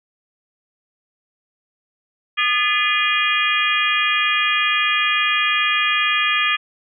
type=harmonic tone with a mistuned harmonic; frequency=407.4 Hz; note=G#4; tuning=33 cents flat; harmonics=3 / 4 / 5 / 6 / 7 / 8; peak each=-22 / -23 / -25 / -20 / -26 / -24 dBFS; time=2.37-6.57 s; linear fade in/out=20 ms; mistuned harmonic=4; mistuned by=+100 cents; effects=none